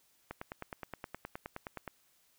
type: click train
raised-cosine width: 0.5 ms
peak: -25 dBFS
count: 16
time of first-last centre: 0.31-1.877 s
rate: 9.57 Hz
effects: white hiss -70 dBFS RMS until 2.38 s